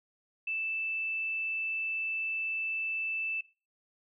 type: tone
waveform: sine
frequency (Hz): 2642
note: E7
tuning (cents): +3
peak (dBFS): -31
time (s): 0.47-3.41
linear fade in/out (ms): 5
effects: noise-tail reverb RT60 0.3 s tail -17 dB re dry